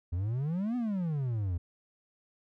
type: exponential two-way sweep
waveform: triangle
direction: up then down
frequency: 82.41 to 252.7 to 82.41 Hz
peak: -27 dBFS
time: 0.12-1.58 s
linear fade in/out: 10 ms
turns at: 0.76 s
effects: none